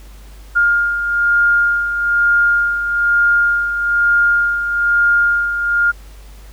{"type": "beating tone pair", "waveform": "sine", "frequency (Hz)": [1411, 1412.1], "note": ["F6", "F6"], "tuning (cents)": [17, 19], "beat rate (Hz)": 1.1, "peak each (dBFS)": [-12, -20], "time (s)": [0.55, 5.92], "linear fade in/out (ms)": 20, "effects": ["added 50 Hz sine -35 dBFS peak until 6.52 s", "pink hiss -46 dBFS RMS until 6.52 s"]}